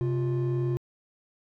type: tone pair together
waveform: triangle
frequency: 130.81 / 351.9 Hz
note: C3 / F4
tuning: 0 / +13 cents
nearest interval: octave + perfect fourth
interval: 1713 cents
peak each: -23 / -27 dBFS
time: 0.01-0.77 s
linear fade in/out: 0 ms
effects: tanh soft clip ceiling -18 dBFS